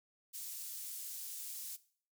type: high-pass noise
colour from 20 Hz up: pink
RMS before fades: -45 dBFS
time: 0.33-1.77 s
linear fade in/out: 20 ms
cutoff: 8000 Hz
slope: 12 dB/octave
effects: noise-tail reverb RT60 0.5 s tail -18 dB re dry